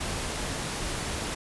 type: noise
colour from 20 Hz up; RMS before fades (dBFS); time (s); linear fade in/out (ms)
pink; -32; 0-1.35; 10
effects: resampled to 24000 Hz